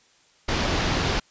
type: low-pass noise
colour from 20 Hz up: pink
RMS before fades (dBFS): -24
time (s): 0.48-1.2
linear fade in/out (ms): 10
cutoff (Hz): 5600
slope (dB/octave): 24
effects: white hiss -59 dBFS RMS until 1.3 s + resampled to 16000 Hz